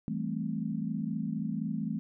sine chord, A minor seventh, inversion second, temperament equal, 164.81 / 196 / 220 / 261.6 Hz, E3 / G3 / A3 / C4, 0 / 0 / 0 / 0 cents, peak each -36 / -37 / -34 / -39 dBFS, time 0.08-1.99 s, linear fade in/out 0 ms, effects none

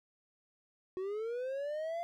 triangle linear sweep, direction up, 365.2 to 693 Hz, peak -33 dBFS, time 0.97-2.03 s, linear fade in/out 0 ms, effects none

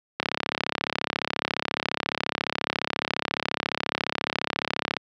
click train, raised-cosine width 0.3 ms, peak -7 dBFS, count 165, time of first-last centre 0.2-4.967 s, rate 34.4 Hz, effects high-pass 150 Hz 12 dB/octave

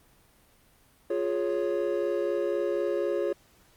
triangle chord, Db major, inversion first, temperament equal with one note detuned, 351.3 / 415.3 / 554.4 Hz, F4 / Ab4 / Db5, +10 / 0 / 0 cents, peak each -28 dBFS, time 1.1-3.33 s, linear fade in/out 5 ms, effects pink hiss -61 dBFS RMS until 3.76 s + Opus 32 kbps

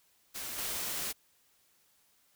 white noise with level steps, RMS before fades -40 / -36 dBFS, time 0.34-1.13 s, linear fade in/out 20 ms, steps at 0.58 s, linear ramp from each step 5 ms, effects white hiss -69 dBFS RMS until 2.35 s

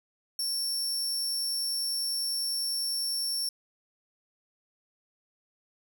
sawtooth tone, 5450 Hz, F8, 43 cents flat, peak -26 dBFS, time 0.39-3.49 s, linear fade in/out 2 ms, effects none

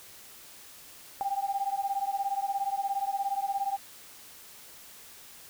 sine beating tone pair, 784 / 801 Hz, G5 / G5, 0 / +37 cents, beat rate 17 Hz, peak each -31 dBFS, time 1.21-3.77 s, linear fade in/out 0 ms, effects white hiss -50 dBFS RMS until 5.49 s

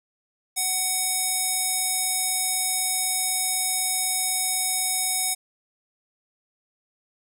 square tone with band-pass filter, 748 Hz, F#5, 19 cents sharp, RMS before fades -25 dBFS, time 0.56-5.35 s, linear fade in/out 20 ms, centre 9900 Hz, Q 1.7, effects none

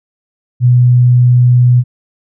sine tone, 123.47 Hz, B2, in tune, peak -4 dBFS, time 0.6-1.84 s, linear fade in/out 50 ms, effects none

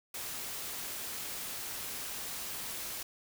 white noise, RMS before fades -40 dBFS, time 0.14-3.03 s, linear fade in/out 5 ms, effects none

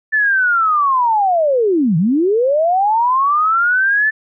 sine linear two-way sweep, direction down then up, 1766 to 151.1 to 1766 Hz, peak -11 dBFS, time 0.12-4.11 s, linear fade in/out 20 ms, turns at 1.97 s, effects none

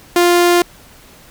sawtooth tone, 349.8 Hz, F4, 3 cents sharp, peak -5 dBFS, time 0.16-0.62 s, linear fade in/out 2 ms, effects pink hiss -43 dBFS RMS until 1.3 s

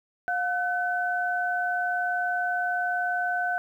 sine tone pair together, 714 / 1513 Hz, F5 / F#6, +38 / +38 cents, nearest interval octave + minor second, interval 1300 cents, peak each -27 dBFS, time 0.28-3.58 s, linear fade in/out 0 ms, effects 10-bit

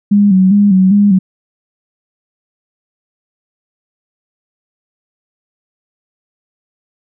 sine tone with vibrato, 195.6 Hz, G3, 4 cents flat, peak -5 dBFS, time 0.11-1.19 s, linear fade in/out 10 ms, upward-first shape square, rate 2.5 Hz, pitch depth 72 cents each way, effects none

